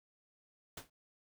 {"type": "noise with exponential decay", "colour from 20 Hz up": "pink", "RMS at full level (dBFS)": -41, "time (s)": [0.77, 0.9], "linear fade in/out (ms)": 5, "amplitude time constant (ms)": 28, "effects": []}